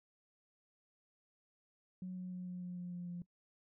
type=tone with pitch steps; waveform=sine; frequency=183.7 / 182.43 / 181.17 / 179.92 / 178.68 / 177.44 / 176.22 / 175 Hz; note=F#3 / F#3 / F#3 / F#3 / F3 / F3 / F3 / F3; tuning=-12 / -24 / -36 / -48 / +40 / +28 / +16 / +4 cents; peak=-40 dBFS; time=2.02-3.22 s; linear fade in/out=2 ms; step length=150 ms; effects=noise-tail reverb RT60 0.1 s tail -20 dB re dry + tanh soft clip ceiling -36 dBFS